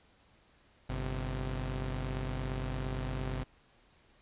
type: tone pair together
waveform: sawtooth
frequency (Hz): 48.83 / 129.3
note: G1 / C3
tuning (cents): -6 / -20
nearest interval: octave + perfect fourth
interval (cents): 1686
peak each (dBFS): -32 / -33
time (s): 0.89-3.44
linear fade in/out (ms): 10
effects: pink hiss -65 dBFS RMS until 4.21 s + resampled to 8000 Hz